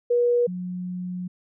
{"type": "tone pair in turn", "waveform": "sine", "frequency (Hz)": [482.2, 180.62], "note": ["B4", "F#3"], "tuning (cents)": [-41, -41], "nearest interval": "octave + perfect fourth", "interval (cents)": 1700, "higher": "first", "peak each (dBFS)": [-17, -28], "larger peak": "first", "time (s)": [[0.1, 0.47], [0.47, 1.28]], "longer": "second", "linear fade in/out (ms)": 10, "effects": []}